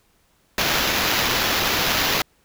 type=noise with sample-and-hold; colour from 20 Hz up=white; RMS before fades=-21 dBFS; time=0.58-2.22 s; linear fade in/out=2 ms; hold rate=8820 Hz; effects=pink hiss -62 dBFS RMS until 2.44 s